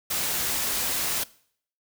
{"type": "noise", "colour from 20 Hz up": "white", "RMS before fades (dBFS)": -27, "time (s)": [0.1, 1.24], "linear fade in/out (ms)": 10, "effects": ["noise-tail reverb RT60 0.6 s tail -21 dB re dry"]}